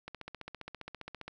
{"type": "click train", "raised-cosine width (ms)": 0.3, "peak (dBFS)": -26, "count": 19, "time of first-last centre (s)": [0.08, 1.28], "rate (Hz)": 15, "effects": []}